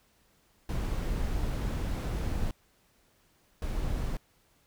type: noise bursts at uneven times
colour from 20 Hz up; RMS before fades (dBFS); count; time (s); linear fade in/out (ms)
brown; -31; 2; 0.69-2.51 / 3.62-4.17; 2
effects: pink hiss -67 dBFS RMS until 4.66 s